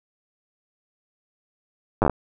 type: slowing click train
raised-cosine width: 1 ms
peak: -5 dBFS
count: 7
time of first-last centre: 2.02-2.097 s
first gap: 9 ms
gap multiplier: 1.14
effects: none